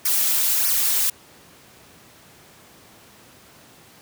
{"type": "noise with flanger", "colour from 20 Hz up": "blue", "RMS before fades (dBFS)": -20, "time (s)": [0.05, 1.1], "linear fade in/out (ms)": 5, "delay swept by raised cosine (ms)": [0.25, 5.35], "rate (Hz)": 1.6, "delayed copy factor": -0.95, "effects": ["pink hiss -49 dBFS RMS until 4.01 s", "high-pass 100 Hz 12 dB/octave"]}